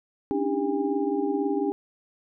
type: tone cluster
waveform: sine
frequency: 276.7 / 294.9 / 320.9 / 398.6 / 809 Hz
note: C#4 / D4 / E4 / G4 / G#5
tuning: -3 / +7 / -46 / +29 / -46 cents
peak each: -30 / -28 / -34 / -27 / -34 dBFS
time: 0.31-1.72 s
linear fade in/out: 0 ms
effects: none